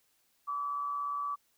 sine tone with amplitude modulation, 1150 Hz, D6, 37 cents flat, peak -30 dBFS, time 0.47-1.36 s, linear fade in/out 20 ms, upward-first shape sine, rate 137 Hz, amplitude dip 40%, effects white hiss -72 dBFS RMS until 1.57 s

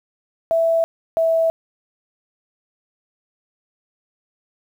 sine tone pair in turn, 660 / 654.7 Hz, E5 / E5, +2 / -12 cents, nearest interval unison, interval 14 cents, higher first, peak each -14 dBFS, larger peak neither, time 0.51-0.84 / 1.17-1.5 s, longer neither, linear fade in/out 0 ms, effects 8-bit

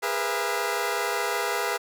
15% pulse tone cluster, 409.8 / 481.7 / 507 / 674 Hz, G#4 / B4 / B4 / E5, -23 / -43 / +45 / +38 cents, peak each -23 / -23 / -30 / -25 dBFS, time 0.02-1.78 s, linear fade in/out 20 ms, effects none

